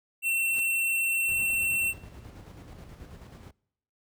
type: tone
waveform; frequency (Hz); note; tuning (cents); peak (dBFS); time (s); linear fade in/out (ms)
square; 2706; E7; +45; -25; 0.22-1.94; 50
type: noise with exponential growth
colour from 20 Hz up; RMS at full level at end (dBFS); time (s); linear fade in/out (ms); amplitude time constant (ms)
pink; -43; 0.39-0.6; 5; 44
type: noise with tremolo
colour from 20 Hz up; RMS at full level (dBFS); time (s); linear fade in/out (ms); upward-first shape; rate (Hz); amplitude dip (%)
brown; -41; 1.28-3.51; 5; square; 9.3; 35
effects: noise-tail reverb RT60 0.8 s tail -25 dB re dry + high-pass 60 Hz 12 dB/octave

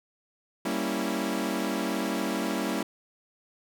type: chord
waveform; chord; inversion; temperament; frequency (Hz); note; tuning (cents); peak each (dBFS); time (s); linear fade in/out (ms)
sawtooth; G diminished seventh; none; equal; 196 / 233.1 / 277.2 / 329.6; G3 / Bb3 / Db4 / Fb4; 0 / 0 / 0 / 0; -29; 0.65-2.83; 5
effects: none

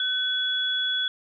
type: tone pair together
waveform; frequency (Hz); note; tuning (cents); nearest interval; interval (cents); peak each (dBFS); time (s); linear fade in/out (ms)
sine; 1512 / 3385; F#6 / G#7; +37 / +32; octave + major second; 1395; -29 / -24; 0-1.08; 2
effects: none

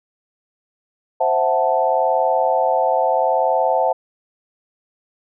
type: chord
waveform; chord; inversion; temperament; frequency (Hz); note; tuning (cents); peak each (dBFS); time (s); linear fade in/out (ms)
sine; F# half-diminished seventh; second; equal; 523.3 / 659.3 / 740 / 880; C5 / E5 / F#5 / A5; 0 / 0 / 0 / 0; -20; 1.2-3.93; 10
effects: none

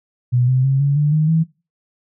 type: tone with pitch steps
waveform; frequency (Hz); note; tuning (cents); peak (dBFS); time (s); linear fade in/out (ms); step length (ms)
sine; 123.47 / 129.16 / 135.11 / 141.34 / 147.85 / 154.67 / 161.79; B2 / C3 / C#3 / C#3 / D3 / D#3 / E3; 0 / -22 / -44 / +34 / +12 / -10 / -32; -12; 0.32-1.44; 20; 160
effects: noise-tail reverb RT60 0.3 s tail -21 dB re dry

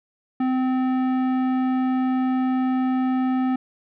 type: tone with tanh clipping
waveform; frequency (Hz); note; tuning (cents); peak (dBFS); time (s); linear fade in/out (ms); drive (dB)
sine; 257.8; C4; -26; -21; 0.4-3.56; 5; 14
effects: none

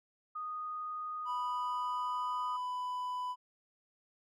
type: tone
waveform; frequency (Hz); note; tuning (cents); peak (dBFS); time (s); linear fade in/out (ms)
sine; 1239; D#6; -8; -37; 0.35-2.57; 10
type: tone with pitch glide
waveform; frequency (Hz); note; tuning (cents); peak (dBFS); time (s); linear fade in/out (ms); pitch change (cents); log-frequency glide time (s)
triangle; 987.8 to 996.4; B5 to B5; 0 to +15; -33; 1.25-3.36; 50; +15; 1.47-2.51
effects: none

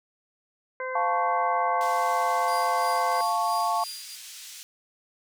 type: harmonic tone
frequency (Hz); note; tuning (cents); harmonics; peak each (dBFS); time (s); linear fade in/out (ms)
515; C5; -28; 1 / 2 / 3 / 4; -32 / -35 / -37 / -38; 0.8-3.21; 2
type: chord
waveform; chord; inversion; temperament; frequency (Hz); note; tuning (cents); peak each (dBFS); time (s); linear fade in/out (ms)
sine; F augmented; none; equal; 698.5 / 880 / 1108.7; F5 / A5 / C#6; 0 / 0 / 0; -27; 0.95-3.84; 5
type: band-pass noise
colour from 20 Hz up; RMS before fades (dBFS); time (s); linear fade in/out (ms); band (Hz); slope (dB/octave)
white; -43; 1.81-4.63; 0; 2700 to 8200; 12
type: tone with tremolo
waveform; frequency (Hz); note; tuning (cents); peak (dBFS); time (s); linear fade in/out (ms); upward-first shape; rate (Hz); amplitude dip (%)
sawtooth; 4800; D8; +37; -32; 2.48-4.15; 0; triangle; 3; 80
effects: none

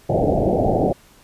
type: low-pass noise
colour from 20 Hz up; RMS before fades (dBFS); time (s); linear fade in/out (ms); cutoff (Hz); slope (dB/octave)
white; -18; 0.09-0.93; 10; 770; 96
effects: pink hiss -51 dBFS RMS until 1.23 s + resampled to 32000 Hz

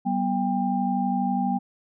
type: tone cluster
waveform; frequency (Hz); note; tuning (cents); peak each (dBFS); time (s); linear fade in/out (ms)
sine; 191.7 / 243.9 / 796; G3 / B3 / G5; -38 / -21 / +26; -26; 0.05-1.59; 20
effects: none

